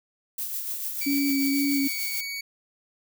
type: noise with tremolo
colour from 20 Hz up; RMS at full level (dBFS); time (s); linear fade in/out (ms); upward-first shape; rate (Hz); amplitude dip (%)
violet; -30; 0.38-2.21; 5; sine; 6.8; 40
type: tone with pitch glide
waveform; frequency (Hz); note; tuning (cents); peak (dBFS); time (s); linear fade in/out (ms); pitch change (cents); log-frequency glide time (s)
25% pulse; 2300 to 2246; D7 to C#7; -37 to +22; -27; 1.01-2.41; 5; -41; 1.23-1.99
type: tone with vibrato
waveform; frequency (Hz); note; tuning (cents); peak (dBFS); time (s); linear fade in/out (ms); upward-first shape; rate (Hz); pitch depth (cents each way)
sine; 277.7; C#4; +3; -22; 1.06-1.88; 10; square; 2.1; 17
effects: none